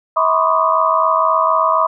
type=tone cluster; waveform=sine; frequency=645 / 987 / 1051 / 1138 / 1234 Hz; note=E5 / B5 / C6 / C#6 / D#6; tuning=-38 / -1 / +7 / +45 / -15 cents; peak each=-18 dBFS; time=0.16-1.87 s; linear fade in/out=10 ms; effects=none